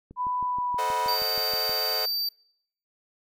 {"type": "click train", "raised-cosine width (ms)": 3, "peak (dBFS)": -31, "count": 11, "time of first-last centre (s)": [0.11, 1.695], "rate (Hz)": 6.31}
{"type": "tone with pitch glide", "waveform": "sine", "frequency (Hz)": [994, 976.4], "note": ["B5", "B5"], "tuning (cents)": [11, -20], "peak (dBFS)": -25, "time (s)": [0.16, 1.18], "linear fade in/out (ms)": 50, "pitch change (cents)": -31, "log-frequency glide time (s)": [0.45, 0.89]}
{"type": "chord", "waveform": "sawtooth", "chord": "A diminished seventh", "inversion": "none", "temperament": "equal", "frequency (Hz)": [440, 523.3, 622.3, 740], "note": ["A4", "C5", "Eb5", "Gb5"], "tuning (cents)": [0, 0, 0, 0], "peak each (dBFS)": -32, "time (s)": [0.78, 2.06], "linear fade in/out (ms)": 10}
{"type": "tone", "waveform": "square", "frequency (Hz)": 4645, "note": "D8", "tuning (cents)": -20, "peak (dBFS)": -26, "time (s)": [1.08, 2.29], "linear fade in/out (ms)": 5}
{"effects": ["noise-tail reverb RT60 0.7 s tail -26 dB re dry"]}